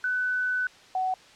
sine tone pair in turn, 1500 / 748.2 Hz, F#6 / F#5, +23 / +19 cents, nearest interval octave, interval 1204 cents, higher first, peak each -24 dBFS, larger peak neither, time 0.04-0.67 / 0.95-1.14 s, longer first, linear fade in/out 2 ms, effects white hiss -52 dBFS RMS until 1.35 s + low-pass 5000 Hz 12 dB/octave

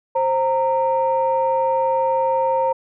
sine tone pair together, 527.8 / 923 Hz, C5 / A#5, +15 / -17 cents, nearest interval minor seventh, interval 968 cents, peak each -18 dBFS, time 0.15-2.73 s, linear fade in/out 10 ms, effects tanh soft clip ceiling -9 dBFS

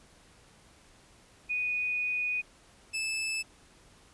sine / sawtooth tone pair in turn, 2476 / 2623 Hz, D#7 / E7, -9 / -9 cents, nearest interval minor second, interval 100 cents, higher second, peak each -28 / -27 dBFS, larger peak second, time 1.49-2.42 / 2.93-3.43 s, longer first, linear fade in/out 20 ms, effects pink hiss -59 dBFS RMS until 4.13 s + resampled to 24000 Hz

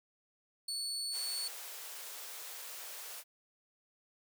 30% pulse tone, 4435 Hz, C#8, in tune, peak -33 dBFS, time 0.68-1.48 s, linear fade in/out 5 ms
white high-pass noise, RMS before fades -46 dBFS, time 1.11-3.24 s, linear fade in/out 50 ms, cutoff 400 Hz, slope 48 dB/octave
effects none

